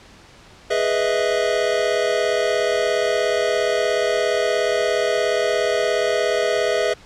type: chord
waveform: square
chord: E major seventh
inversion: first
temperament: equal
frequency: 415.3 / 493.9 / 622.3 / 659.3 Hz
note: G#4 / B4 / D#5 / E5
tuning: 0 / 0 / 0 / 0 cents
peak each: -24 dBFS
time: 0.7-6.94 s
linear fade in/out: 10 ms
effects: pink hiss -46 dBFS RMS until 7.05 s + low-pass 6000 Hz 12 dB/octave